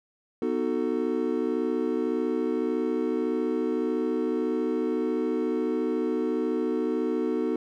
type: chord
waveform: triangle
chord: B dominant seventh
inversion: none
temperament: just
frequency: 246.9 / 308.7 / 370.4 / 444.5 Hz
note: B3 / D#4 / F#4 / A4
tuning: 0 / -14 / +2 / +18 cents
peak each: -28 dBFS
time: 0.42-7.56 s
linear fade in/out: 2 ms
effects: none